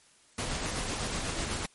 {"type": "noise with tremolo", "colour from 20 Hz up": "pink", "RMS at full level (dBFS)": -32, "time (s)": [0.38, 1.66], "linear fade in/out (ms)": 5, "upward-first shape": "sine", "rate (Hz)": 8, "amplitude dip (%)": 30, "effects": ["white hiss -61 dBFS RMS until 1.74 s", "MP3 48 kbps"]}